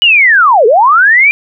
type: linear two-way sweep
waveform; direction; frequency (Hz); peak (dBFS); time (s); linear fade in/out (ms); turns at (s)
sine; down then up; 2980 to 405.6 to 2406; -3; 0.02-1.31; 0; 0.66
effects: none